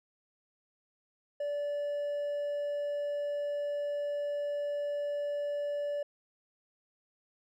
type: tone with hard clipping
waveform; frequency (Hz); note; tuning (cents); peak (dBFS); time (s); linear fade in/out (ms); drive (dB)
triangle; 580; D5; -22; -32; 1.4-6.03; 5; 5
effects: none